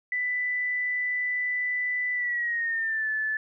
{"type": "tone with pitch glide", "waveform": "sine", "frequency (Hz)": [1988, 1740.7], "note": ["B6", "A6"], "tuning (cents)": [11, -19], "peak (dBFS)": -25, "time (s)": [0.12, 3.37], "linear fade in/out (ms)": 2, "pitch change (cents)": -230, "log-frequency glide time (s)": [2.13, 3.09], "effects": []}